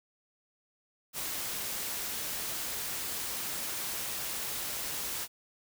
white noise, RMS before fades -36 dBFS, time 1.13-5.28 s, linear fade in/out 50 ms, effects none

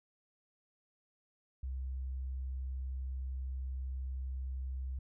sine tone, 65.2 Hz, C2, 5 cents flat, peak -36 dBFS, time 1.63-4.99 s, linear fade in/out 5 ms, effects none

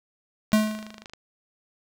click train, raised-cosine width 0.2 ms, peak -23 dBFS, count 17, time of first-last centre 0.52-1.135 s, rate 26 Hz
square tone with exponential decay, 215 Hz, A3, 40 cents flat, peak -15 dBFS, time 0.53-1.04 s, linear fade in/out 0 ms, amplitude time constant 110 ms
effects none

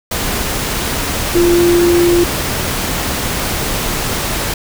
sine tone in noise, 346.5 Hz, F4, 14 cents flat, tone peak -8 dBFS, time 1.35-2.24 s, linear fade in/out 5 ms, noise pink, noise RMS -18 dBFS, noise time 0.11-4.54 s, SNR +7 dB, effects none

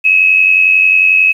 sine tone with amplitude modulation, 2568 Hz, E7, 46 cents flat, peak -3 dBFS, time 0.04-1.33 s, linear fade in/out 20 ms, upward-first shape sine, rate 91.1 Hz, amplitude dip 60%, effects 7-bit

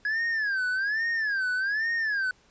triangle tone with vibrato, 1661.2 Hz, G#6, in tune, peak -23 dBFS, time 0.05-2.31 s, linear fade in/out 2 ms, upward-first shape sine, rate 1.2 Hz, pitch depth 190 cents each way, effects pink hiss -61 dBFS RMS until 2.5 s + resampled to 16000 Hz

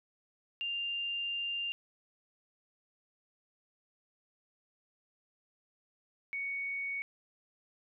sine tone pair in turn, 2794 / 2229 Hz, F7 / C#7, 0 / +9 cents, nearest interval major third, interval 391 cents, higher first, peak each -33 / -34 dBFS, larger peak first, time 0.61-1.72 / 6.33-7.02 s, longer first, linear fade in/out 0 ms, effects none

